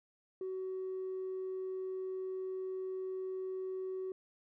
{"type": "tone with tanh clipping", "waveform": "triangle", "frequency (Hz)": 375.8, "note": "F#4", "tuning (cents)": 27, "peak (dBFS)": -37, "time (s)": [0.41, 4.12], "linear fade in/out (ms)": 2, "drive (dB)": 5, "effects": []}